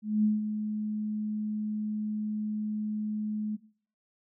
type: tone with ADSR envelope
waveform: sine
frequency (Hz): 212.8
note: G#3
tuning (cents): +42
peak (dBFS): -20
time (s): 0.02-3.57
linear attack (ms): 220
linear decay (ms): 170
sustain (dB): -9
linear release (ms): 21
effects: noise-tail reverb RT60 0.5 s tail -19 dB re dry